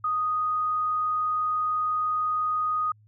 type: tone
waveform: sine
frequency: 1243 Hz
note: D#6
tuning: 2 cents flat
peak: -23 dBFS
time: 0.04-2.92 s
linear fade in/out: 5 ms
effects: added 106 Hz sine -54 dBFS peak until 3.07 s